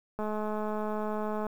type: click train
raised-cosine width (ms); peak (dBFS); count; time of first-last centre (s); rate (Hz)
1; -21; 273; 0.19-1.467; 213
effects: 9-bit